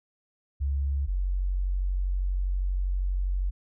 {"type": "tone pair in turn", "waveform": "sine", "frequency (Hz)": [69.3, 46.25], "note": ["C#2", "F#1"], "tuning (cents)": [0, 0], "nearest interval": "perfect fifth", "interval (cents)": 700, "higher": "first", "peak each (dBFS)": -24, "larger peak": "neither", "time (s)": [[0.6, 1.07], [1.07, 3.51]], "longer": "second", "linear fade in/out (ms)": 20, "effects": []}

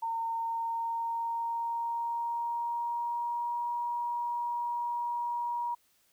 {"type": "tone with pitch glide", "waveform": "sine", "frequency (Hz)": [914, 953.9], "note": ["A#5", "A#5"], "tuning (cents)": [-34, 40], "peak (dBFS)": -30, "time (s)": [0.02, 5.75], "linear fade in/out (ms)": 10, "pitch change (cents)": 74, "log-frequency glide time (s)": [0.26, 3.69], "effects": ["white hiss -69 dBFS RMS until 6.12 s"]}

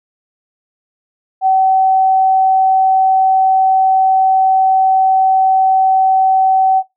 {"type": "tone", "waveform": "sine", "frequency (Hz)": 762, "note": "G5", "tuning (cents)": -49, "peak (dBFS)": -8, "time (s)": [1.41, 6.83], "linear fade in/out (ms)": 50, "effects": ["noise-tail reverb RT60 0.2 s tail -21 dB re dry"]}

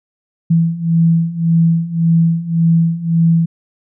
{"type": "beating tone pair", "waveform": "sine", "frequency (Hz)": [164.81, 166.61], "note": ["E3", "E3"], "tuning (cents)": [0, 19], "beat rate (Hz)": 1.8, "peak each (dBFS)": [-15, -12], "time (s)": [0.5, 3.46], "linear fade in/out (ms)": 10, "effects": []}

